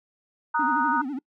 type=chord; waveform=sine; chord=D# minor; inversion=second; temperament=equal; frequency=932.3 / 1244.5 / 1480 Hz; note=A#5 / D#6 / F#6; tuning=0 / 0 / 0 cents; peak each=-23 / -27 / -27 dBFS; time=0.54-1.02 s; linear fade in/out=10 ms
type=tone with vibrato; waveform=triangle; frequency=273.9 Hz; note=C#4; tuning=21 cents flat; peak=-26 dBFS; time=0.59-1.19 s; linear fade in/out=5 ms; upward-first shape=sine; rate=12 Hz; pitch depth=160 cents each way
effects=noise-tail reverb RT60 0.1 s tail -25 dB re dry